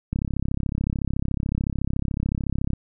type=click train; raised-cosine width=5 ms; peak=-12 dBFS; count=89; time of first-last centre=0.13-2.734 s; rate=33.8 Hz; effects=none